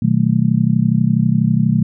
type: chord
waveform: sine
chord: B dominant seventh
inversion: none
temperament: equal with one note detuned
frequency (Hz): 123.47 / 155.56 / 187.8 / 220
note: B2 / D#3 / F#3 / A3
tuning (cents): 0 / 0 / +26 / 0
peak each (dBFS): -17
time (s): 0.02-1.83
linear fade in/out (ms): 5
effects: none